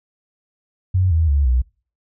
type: tone with pitch steps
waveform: sine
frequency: 92.5 / 80.99 / 70.92 / 62.09 Hz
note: F#2 / E2 / C#2 / B1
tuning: 0 / -30 / +40 / +10 cents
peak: -13 dBFS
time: 0.94-1.62 s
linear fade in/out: 10 ms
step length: 170 ms
effects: noise-tail reverb RT60 0.4 s tail -25 dB re dry